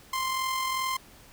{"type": "tone with amplitude modulation", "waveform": "sawtooth", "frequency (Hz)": 1046.5, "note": "C6", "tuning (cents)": 0, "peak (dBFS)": -22, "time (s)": [0.13, 0.97], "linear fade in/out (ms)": 5, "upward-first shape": "sine", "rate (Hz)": 42.5, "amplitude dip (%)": 35, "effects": ["pink hiss -53 dBFS RMS until 1.32 s"]}